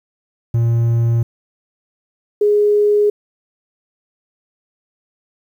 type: tone pair in turn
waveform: triangle / sine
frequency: 116.54 / 415.3 Hz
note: A#2 / G#4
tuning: 0 / 0 cents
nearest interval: octave + minor seventh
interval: 2200 cents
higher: second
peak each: -10 dBFS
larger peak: neither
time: 0.54-1.23 / 2.41-3.1 s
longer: neither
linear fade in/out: 5 ms
effects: 8-bit